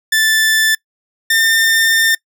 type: tone pair in turn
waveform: sawtooth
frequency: 1760 / 1804.3 Hz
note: A6 / A6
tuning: 0 / +43 cents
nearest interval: unison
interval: 43 cents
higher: second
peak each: -7 dBFS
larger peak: neither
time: 0.12-0.75 / 1.3-2.15 s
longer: second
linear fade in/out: 5 ms
effects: noise-tail reverb RT60 0.1 s tail -24 dB re dry